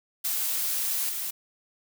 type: noise with level steps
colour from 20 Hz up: blue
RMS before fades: -28 / -32 dBFS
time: 0.24-1.31 s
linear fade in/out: 10 ms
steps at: 1.09 s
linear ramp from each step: 5 ms
effects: none